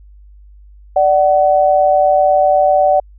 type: tone pair together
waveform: sine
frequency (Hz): 590 / 752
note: D5 / F#5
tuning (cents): +8 / +28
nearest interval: major third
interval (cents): 420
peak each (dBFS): -11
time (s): 0.96-3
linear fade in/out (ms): 5
effects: added 50 Hz sine -38 dBFS peak until 3.18 s